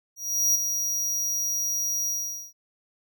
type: tone with ADSR envelope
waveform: 45% pulse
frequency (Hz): 5750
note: F8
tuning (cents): +50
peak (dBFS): -18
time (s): 0.16-2.53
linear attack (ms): 390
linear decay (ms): 10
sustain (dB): -7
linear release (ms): 450
effects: none